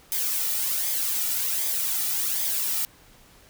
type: noise with flanger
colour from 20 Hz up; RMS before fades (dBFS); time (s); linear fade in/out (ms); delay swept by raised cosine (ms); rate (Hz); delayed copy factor
blue; -26; 0.12-2.85; 0; 0.71 to 1.91; 1.3; -0.55
effects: pink hiss -54 dBFS RMS until 3.49 s